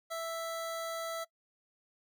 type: tone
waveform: 25% pulse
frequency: 660 Hz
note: E5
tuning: 2 cents sharp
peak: -32 dBFS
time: 0.1-1.25 s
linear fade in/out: 20 ms
effects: noise-tail reverb RT60 0.1 s tail -22 dB re dry